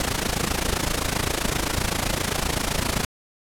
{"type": "noise with amplitude modulation", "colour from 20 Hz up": "pink", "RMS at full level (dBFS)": -21, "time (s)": [0, 3.05], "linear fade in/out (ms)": 2, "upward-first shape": "sine", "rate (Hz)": 27.7, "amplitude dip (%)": 80, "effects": ["low-pass 12000 Hz 12 dB/octave"]}